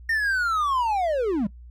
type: linear sweep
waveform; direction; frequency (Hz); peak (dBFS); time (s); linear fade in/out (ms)
triangle; down; 1843 to 185; -19; 0.09-1.47; 5
effects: noise-tail reverb RT60 0.1 s tail -19 dB re dry + added 60 Hz sine -41 dBFS peak until 1.7 s